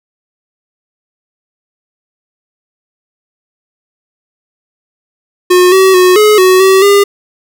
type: tone with pitch steps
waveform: square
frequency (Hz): 361.5 / 380.2 / 365.3 / 423.9 / 371.8 / 382.3 / 402.7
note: F#4 / F#4 / F#4 / G#4 / F#4 / G4 / G4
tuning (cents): -40 / +47 / -22 / +35 / +8 / -43 / +47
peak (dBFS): -4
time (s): 5.5-7.04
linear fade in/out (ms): 10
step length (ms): 220
effects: none